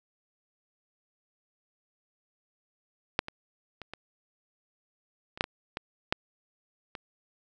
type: clicks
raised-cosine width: 0.3 ms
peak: -7 / -21 / -25 / -23 / -26 / -6 / -18 / -17 / -8 / -22 dBFS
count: 10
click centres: 3.191 / 3.284 / 3.817 / 3.936 / 5.375 / 5.409 / 5.441 / 5.771 / 6.125 / 6.952 s
effects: none